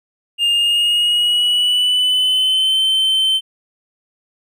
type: tone with pitch glide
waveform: triangle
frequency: 2817 to 3090 Hz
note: F7 to G7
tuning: +14 to -26 cents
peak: -11 dBFS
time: 0.38-3.41 s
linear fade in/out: 50 ms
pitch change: +160 cents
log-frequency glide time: 0.51-2.8 s
effects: none